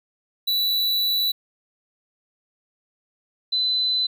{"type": "tone pair in turn", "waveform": ["square", "sine"], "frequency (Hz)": [3951, 4020], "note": ["B7", "B7"], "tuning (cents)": [0, 30], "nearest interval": "unison", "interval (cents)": 30, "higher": "second", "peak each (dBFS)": [-20, -19], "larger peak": "second", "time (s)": [[0.47, 1.32], [3.52, 4.07]], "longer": "first", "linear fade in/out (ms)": 10, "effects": ["10-bit"]}